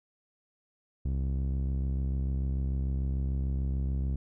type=tone with low-pass filter; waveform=sawtooth; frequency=66.8 Hz; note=C2; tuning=36 cents sharp; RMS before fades=-30 dBFS; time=1.05-4.16 s; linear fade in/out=5 ms; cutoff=200 Hz; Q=0.66; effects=none